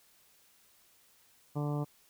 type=harmonic tone; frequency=146.83 Hz; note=D3; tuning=in tune; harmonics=1 / 2 / 3 / 4 / 5 / 6 / 7 / 8; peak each=-32 / -38 / -42 / -44 / -46 / -48 / -49 / -50 dBFS; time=1.55-1.85 s; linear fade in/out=20 ms; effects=white hiss -65 dBFS RMS until 2.09 s